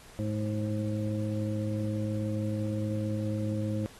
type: harmonic tone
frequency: 106.3 Hz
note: G#2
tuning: 41 cents sharp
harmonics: 1 / 2 / 3 / 5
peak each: -31 / -34 / -36 / -38 dBFS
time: 0.19-3.86 s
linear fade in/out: 0 ms
effects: pink hiss -53 dBFS RMS until 3.99 s + AAC 32 kbps